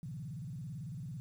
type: tone with vibrato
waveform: sine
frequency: 141.2 Hz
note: C#3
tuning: 32 cents sharp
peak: -40 dBFS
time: 0.03-1.2 s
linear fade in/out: 0 ms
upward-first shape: square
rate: 18 Hz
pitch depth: 270 cents each way
effects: 11-bit